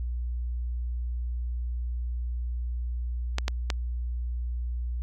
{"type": "clicks", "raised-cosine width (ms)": 0.2, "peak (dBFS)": -10, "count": 3, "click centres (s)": [3.384, 3.481, 3.702], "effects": ["added 60 Hz sine -28 dBFS peak until 5.02 s"]}